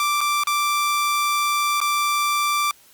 sawtooth tone with dropouts, 1174.7 Hz, D6, in tune, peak -15 dBFS, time 0-2.71 s, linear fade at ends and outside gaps 1 ms, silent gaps 0.207-0.212 / 0.436-0.471 / 1.803-1.814 s, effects white hiss -52 dBFS RMS until 2.93 s + Opus 48 kbps

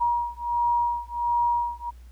sine beating tone pair, 952 / 953.4 Hz, A#5 / A#5, +36 / +39 cents, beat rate 1.4 Hz, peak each -25 dBFS, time 0-1.91 s, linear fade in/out 20 ms, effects added 60 Hz sine -43 dBFS peak until 2.11 s + pink hiss -62 dBFS RMS until 2.11 s

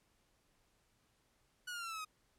sawtooth exponential sweep, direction down, 1480 to 1244.5 Hz, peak -38 dBFS, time 1.67-2.05 s, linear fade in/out 10 ms, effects pink hiss -75 dBFS RMS until 2.38 s + low-pass 12000 Hz 12 dB/octave

